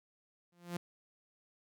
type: tone with exponential growth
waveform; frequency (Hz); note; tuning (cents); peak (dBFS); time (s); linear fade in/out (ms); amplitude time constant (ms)
sawtooth; 174.1; F3; -5; -30; 0.52-0.77; 5; 53
effects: none